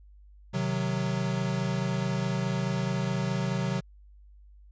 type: chord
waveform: square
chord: C diminished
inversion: none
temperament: equal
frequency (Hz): 130.81 / 155.56 / 185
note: C3 / Eb3 / Gb3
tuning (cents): 0 / 0 / 0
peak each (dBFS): -31 / -35 / -31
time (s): 0.53-3.81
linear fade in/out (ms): 20
effects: added 50 Hz sine -50 dBFS peak until 4.71 s + resampled to 16000 Hz